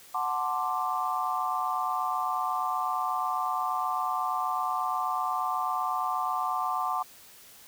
sine chord, D dominant seventh, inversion first, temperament equal, 740 / 880 / 1046.5 / 1174.7 Hz, F#5 / A5 / C6 / D6, 0 / 0 / 0 / 0 cents, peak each -32 / -34 / -32 / -31 dBFS, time 0.14-7.03 s, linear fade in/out 10 ms, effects white hiss -52 dBFS RMS until 7.67 s

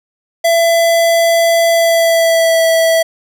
square tone with pitch glide, 670 to 655.5 Hz, E5 to E5, +28 to -10 cents, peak -9 dBFS, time 0.44-3.03 s, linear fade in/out 10 ms, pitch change -38 cents, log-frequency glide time 1.71-2.65 s, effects none

